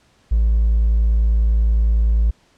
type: tone with hard clipping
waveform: triangle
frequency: 55.2 Hz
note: A1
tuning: 6 cents sharp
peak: -12 dBFS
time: 0.31-2.31 s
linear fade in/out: 10 ms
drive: 2 dB
effects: pink hiss -57 dBFS RMS until 2.57 s + low-pass 7000 Hz 12 dB/octave